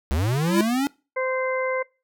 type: linear sweep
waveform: square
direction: up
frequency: 63.9 to 286.9 Hz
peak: -21 dBFS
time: 0.11-0.87 s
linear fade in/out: 0 ms
type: tone with exponential growth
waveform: square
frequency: 337.6 Hz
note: E4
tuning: 41 cents sharp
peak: -16 dBFS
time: 0.26-0.61 s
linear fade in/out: 2 ms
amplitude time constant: 75 ms
type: harmonic tone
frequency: 518 Hz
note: C5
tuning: 17 cents flat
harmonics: 1 / 2 / 3 / 4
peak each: -24 / -30 / -35 / -30 dBFS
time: 1.16-1.83 s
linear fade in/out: 10 ms
effects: noise-tail reverb RT60 0.3 s tail -23 dB re dry